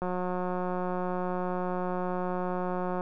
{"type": "click train", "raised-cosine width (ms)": 1, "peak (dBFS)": -19, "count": 542, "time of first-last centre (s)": [0.02, 3.009], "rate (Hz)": 181, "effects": []}